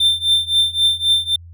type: tone with tremolo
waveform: triangle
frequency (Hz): 3574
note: A7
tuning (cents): +26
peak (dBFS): -8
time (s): 0-1.36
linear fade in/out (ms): 5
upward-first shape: triangle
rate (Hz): 3.8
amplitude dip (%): 95
effects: added 85 Hz sine -36 dBFS peak until 1.53 s